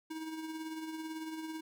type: tone with tremolo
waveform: square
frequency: 317.8 Hz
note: D#4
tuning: 37 cents sharp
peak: -38 dBFS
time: 0.1-1.61 s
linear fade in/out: 10 ms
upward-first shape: triangle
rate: 18 Hz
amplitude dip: 50%
effects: none